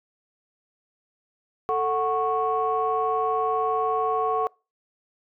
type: tone cluster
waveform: sine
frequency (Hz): 443.2 / 738 / 1102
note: A4 / F#5 / C#6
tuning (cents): +13 / -5 / -11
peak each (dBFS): -25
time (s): 1.69-4.47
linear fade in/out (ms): 0
effects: noise-tail reverb RT60 0.3 s tail -26 dB re dry + tanh soft clip ceiling -13 dBFS